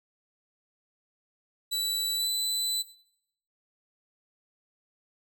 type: tone with pitch glide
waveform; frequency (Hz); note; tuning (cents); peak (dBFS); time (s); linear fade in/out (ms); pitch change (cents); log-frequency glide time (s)
sawtooth; 3951 to 3999; B7 to B7; 0 to +21; -24; 1.71-2.83; 20; +21; 2.16-2.28
effects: noise-tail reverb RT60 0.7 s tail -17 dB re dry